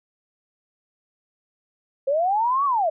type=linear two-way sweep; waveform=sine; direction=up then down; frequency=523.3 to 1156 to 602 Hz; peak=-18 dBFS; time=2.07-2.9 s; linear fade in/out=10 ms; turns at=2.65 s; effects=none